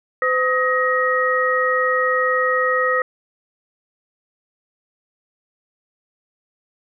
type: tone cluster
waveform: sine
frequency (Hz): 510 / 1264 / 1886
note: C5 / D#6 / A#6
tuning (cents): -44 / +27 / +20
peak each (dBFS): -20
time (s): 0.22-3.02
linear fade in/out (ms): 2
effects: none